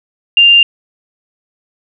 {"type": "tone", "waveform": "sine", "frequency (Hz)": 2794, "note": "F7", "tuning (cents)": 0, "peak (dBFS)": -3, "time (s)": [0.37, 0.63], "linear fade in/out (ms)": 2, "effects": []}